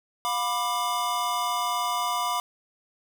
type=chord; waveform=square; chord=B diminished; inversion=second; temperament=just; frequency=711.2 / 987.8 / 1185.3 Hz; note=F5 / B5 / D6; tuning=+31 / 0 / +16 cents; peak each=-32 / -29 / -30 dBFS; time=0.25-2.4 s; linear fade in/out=0 ms; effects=none